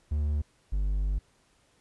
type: tone pair in turn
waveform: triangle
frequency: 74.3 / 49.59 Hz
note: D2 / G1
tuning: +21 / +21 cents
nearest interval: perfect fifth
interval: 700 cents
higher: first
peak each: -23 dBFS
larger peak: neither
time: 0.11-0.42 / 0.72-1.19 s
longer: second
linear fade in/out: 10 ms
effects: pink hiss -66 dBFS RMS until 1.8 s + resampled to 24000 Hz